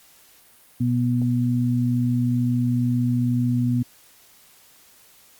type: tone pair together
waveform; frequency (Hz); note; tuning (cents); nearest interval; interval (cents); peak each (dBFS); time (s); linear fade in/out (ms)
sine; 122.2 / 244.4; B2 / B3; -18 / -18; octave; 1200; -21 / -21; 0.8-3.83; 10
effects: white hiss -53 dBFS RMS until 5.39 s + Opus 48 kbps